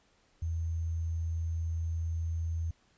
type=tone with sample-and-hold; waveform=sine; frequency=82.41 Hz; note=E2; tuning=in tune; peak=-30 dBFS; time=0.42-2.71 s; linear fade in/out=5 ms; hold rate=6300 Hz; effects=pink hiss -68 dBFS RMS until 2.97 s + resampled to 16000 Hz